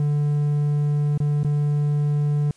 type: tone with dropouts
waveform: triangle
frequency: 146.83 Hz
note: D3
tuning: in tune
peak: -16 dBFS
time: 0-2.51 s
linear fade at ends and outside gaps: 2 ms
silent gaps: 1.177-1.202 / 1.433-1.446 s
effects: white hiss -57 dBFS RMS until 2.56 s + resampled to 22050 Hz